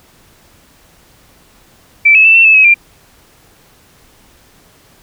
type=tone with pitch steps; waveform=sine; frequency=2327 / 2588 / 2653 / 2696 / 2613 / 2555 / 2382 Hz; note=D7 / E7 / E7 / E7 / E7 / D#7 / D7; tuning=-17 / -32 / +10 / +38 / -16 / +45 / +24 cents; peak=-3 dBFS; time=2.05-2.743 s; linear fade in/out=10 ms; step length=99 ms; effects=pink hiss -47 dBFS RMS until 5.02 s